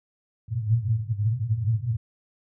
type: band-pass noise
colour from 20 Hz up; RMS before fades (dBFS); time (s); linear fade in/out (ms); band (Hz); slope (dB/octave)
white; -25; 0.48-1.97; 10; 100 to 120; 96
effects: none